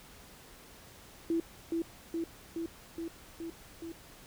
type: tone with echo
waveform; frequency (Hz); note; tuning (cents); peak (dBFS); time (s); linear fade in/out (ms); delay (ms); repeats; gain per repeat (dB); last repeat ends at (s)
sine; 331.9; E4; +12; -27; 1.3-1.4; 2; 420; 6; -2; 3.92
effects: pink hiss -54 dBFS RMS until 4.26 s